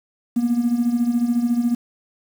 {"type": "tone with tremolo", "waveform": "triangle", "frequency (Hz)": 238.7, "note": "A#3", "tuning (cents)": 41, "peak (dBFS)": -10, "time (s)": [0.36, 1.75], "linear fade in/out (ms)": 10, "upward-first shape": "sine", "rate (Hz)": 14, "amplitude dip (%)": 75, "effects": ["tanh soft clip ceiling -12 dBFS", "7-bit"]}